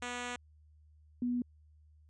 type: tone pair in turn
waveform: 5% pulse / sine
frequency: 244.6 / 244.6 Hz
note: B3 / B3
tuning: -16 / -16 cents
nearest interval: unison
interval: 0 cents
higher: neither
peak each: -26 / -30 dBFS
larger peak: first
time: 0.02-0.36 / 1.22-1.42 s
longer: first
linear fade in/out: 2 ms
effects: added 76 Hz sine -59 dBFS peak until 2.09 s + resampled to 22050 Hz